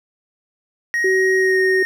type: tone with pitch glide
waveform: triangle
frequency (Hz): 1881 to 1853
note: A#6 to A#6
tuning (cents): +15 to -11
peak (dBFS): -15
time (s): 0.94-1.85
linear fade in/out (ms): 0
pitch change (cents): -26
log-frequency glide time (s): 1.37-1.59
type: tone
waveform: sine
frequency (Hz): 378.2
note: F#4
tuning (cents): +38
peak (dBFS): -15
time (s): 1.04-1.83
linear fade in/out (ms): 5
effects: none